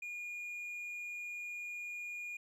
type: tone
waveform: triangle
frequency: 2432 Hz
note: D#7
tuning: 40 cents flat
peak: -39 dBFS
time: 0.02-2.37 s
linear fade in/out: 5 ms
effects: none